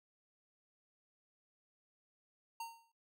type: tone with exponential decay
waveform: square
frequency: 920 Hz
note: A#5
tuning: 23 cents flat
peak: -40 dBFS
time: 2.6-2.92 s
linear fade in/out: 5 ms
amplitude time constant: 68 ms
effects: noise-tail reverb RT60 0.1 s tail -18 dB re dry